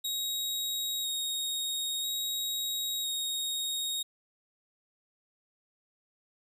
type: tone with vibrato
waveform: sawtooth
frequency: 3770 Hz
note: A#7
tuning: 19 cents sharp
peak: -28 dBFS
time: 0.04-4.03 s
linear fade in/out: 10 ms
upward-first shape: square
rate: 0.5 Hz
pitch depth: 11 cents each way
effects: none